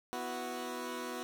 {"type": "chord", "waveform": "15% pulse", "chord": "B suspended fourth", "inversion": "none", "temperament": "equal", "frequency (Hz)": [246.9, 329.6, 370], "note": ["B3", "E4", "F#4"], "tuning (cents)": [0, 0, 0], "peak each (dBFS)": [-35, -39, -35], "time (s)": [0.13, 1.23], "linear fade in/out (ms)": 0, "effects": []}